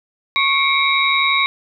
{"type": "tone cluster", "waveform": "sine", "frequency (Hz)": [1102, 2169, 2320, 3804], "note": ["C#6", "C#7", "D7", "A#7"], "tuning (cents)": [-11, -38, -22, 34], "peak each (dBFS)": -19, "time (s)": [0.36, 1.46], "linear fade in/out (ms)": 0, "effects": []}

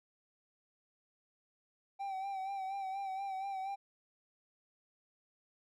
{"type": "tone with vibrato", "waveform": "triangle", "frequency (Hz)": 776, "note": "G5", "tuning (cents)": -18, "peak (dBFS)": -35, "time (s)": [1.99, 3.76], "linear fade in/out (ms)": 20, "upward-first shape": "sine", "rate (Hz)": 4.2, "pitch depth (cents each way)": 44, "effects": []}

